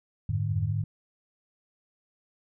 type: tone cluster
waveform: sine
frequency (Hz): 88.3 / 91.5 / 105.7 / 149.7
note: F2 / F#2 / G#2 / D3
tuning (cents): +20 / -19 / +31 / +33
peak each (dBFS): -36 / -35 / -27 / -31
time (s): 0.29-0.84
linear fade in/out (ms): 5
effects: none